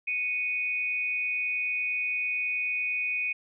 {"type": "tone pair together", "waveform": "sine", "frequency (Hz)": [2217, 2488], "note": ["C#7", "D#7"], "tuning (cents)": [0, -1], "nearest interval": "major second", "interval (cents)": 199, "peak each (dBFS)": [-35, -27], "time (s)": [0.07, 3.33], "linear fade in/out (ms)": 10, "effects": []}